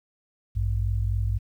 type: tone pair together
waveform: sine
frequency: 56.12 / 100 Hz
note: A1 / G2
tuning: +35 / +35 cents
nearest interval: minor seventh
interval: 1000 cents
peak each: -25 / -25 dBFS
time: 0.55-1.39 s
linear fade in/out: 20 ms
effects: 10-bit